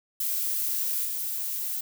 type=noise with level steps; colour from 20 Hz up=violet; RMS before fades=-28 / -31 dBFS; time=0.2-1.81 s; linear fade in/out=5 ms; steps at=1.05 s; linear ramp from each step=10 ms; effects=none